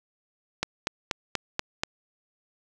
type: click train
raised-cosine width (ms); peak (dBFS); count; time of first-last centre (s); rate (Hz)
0.2; -8; 6; 0.63-1.835; 4.15
effects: none